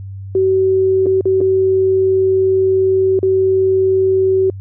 sine tone with dropouts, 379.8 Hz, F#4, 45 cents sharp, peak -10 dBFS, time 0.35-4.5 s, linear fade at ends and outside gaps 2 ms, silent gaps 1.06-1.066 / 1.21-1.255 / 1.406-1.412 / 3.191-3.229 s, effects added 97 Hz sine -26 dBFS peak until 4.6 s

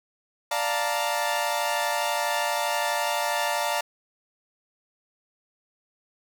sawtooth chord, Bb major seventh, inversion first, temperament equal, 587.3 / 698.5 / 880 / 932.3 Hz, D5 / F5 / A5 / Bb5, 0 / 0 / 0 / 0 cents, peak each -26 dBFS, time 0.51-3.81 s, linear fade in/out 5 ms, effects none

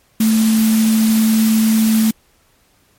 sine tone in noise, 220.7 Hz, A3, 5 cents sharp, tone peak -10 dBFS, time 0.2-2.11 s, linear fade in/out 5 ms, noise white, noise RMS -24 dBFS, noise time 0.2-2.11 s, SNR +11 dB, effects pink hiss -56 dBFS RMS until 2.98 s + MP3 64 kbps

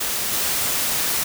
white noise with level steps, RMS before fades -24 / -22 dBFS, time 0-1.24 s, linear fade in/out 10 ms, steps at 0.32 s, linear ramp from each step 10 ms, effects none

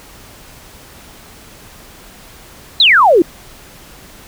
sine exponential sweep, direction down, 4200 to 311.1 Hz, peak -5 dBFS, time 2.8-3.22 s, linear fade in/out 2 ms, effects pink hiss -39 dBFS RMS until 4.27 s

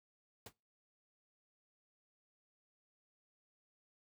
pink noise with exponential decay, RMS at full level -43 dBFS, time 0.46-0.53 s, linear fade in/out 5 ms, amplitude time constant 15 ms, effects noise-tail reverb RT60 0.3 s tail -25 dB re dry + high-pass 60 Hz 12 dB/octave

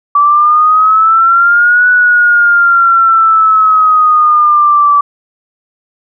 sine exponential two-way sweep, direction up then down, 1152 to 1480 to 1152 Hz, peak -4 dBFS, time 0.15-5.01 s, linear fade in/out 5 ms, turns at 1.89 s, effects none

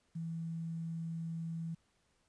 sine tone with quantisation, 164.81 Hz, E3, in tune, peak -37 dBFS, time 0.15-1.75 s, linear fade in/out 10 ms, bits 11, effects pink hiss -75 dBFS RMS until 2.28 s + resampled to 22050 Hz

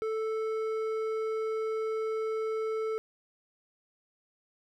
sine tone with hard clipping, 440 Hz, A4, in tune, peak -31 dBFS, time 0.02-2.98 s, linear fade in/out 0 ms, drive 8 dB, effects none

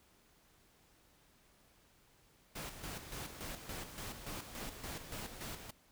pink noise with tremolo, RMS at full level -44 dBFS, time 2.55-5.71 s, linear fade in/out 10 ms, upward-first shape square, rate 3.5 Hz, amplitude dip 55%, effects pink hiss -68 dBFS RMS until 5.91 s

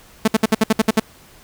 sawtooth tone bursts, 220 Hz, A3, in tune, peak -7 dBFS, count 9, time 0.25-0.998 s, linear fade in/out 5 ms, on 28 ms, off 62 ms, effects pink hiss -47 dBFS RMS until 1.43 s

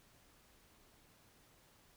silence, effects pink hiss -67 dBFS RMS until 1.96 s

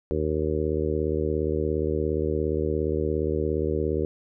harmonic tone, 77.2 Hz, D#2, 13 cents flat, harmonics 1 / 2 / 3 / 4 / 5 / 6 / 7, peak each -29 / -33 / -35 / -31 / -28 / -29 / -36 dBFS, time 0.11-4.05 s, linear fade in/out 0 ms, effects none

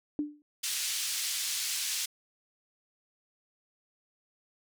sine tone with exponential decay, 296 Hz, D4, 14 cents sharp, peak -25 dBFS, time 0.19-0.42 s, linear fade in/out 1 ms, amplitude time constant 50 ms
white band-pass noise, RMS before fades -33 dBFS, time 0.63-2.06 s, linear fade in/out 10 ms, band 2800 to 7900 Hz, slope 12 dB/octave
effects none

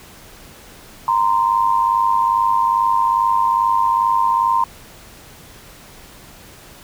sine tone pair together, 932.6 / 1035 Hz, A#5 / C6, +1 / -19 cents, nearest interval major second, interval 180 cents, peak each -16 dBFS, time 1.08-4.64 s, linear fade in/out 2 ms, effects pink hiss -42 dBFS RMS until 6.83 s

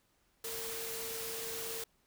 sine tone in noise, 454.1 Hz, A#4, 45 cents flat, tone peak -44 dBFS, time 0.44-1.84 s, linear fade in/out 5 ms, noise white, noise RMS -41 dBFS, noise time 0.44-1.84 s, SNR -6 dB, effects pink hiss -73 dBFS RMS until 2.06 s

